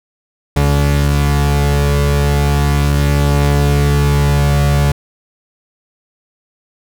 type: tone pair together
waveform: 45% pulse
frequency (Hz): 71.5 / 143.19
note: D2 / D3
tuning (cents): -46 / -43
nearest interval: octave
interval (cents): 1203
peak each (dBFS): -13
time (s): 0.56-4.92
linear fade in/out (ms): 5
effects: none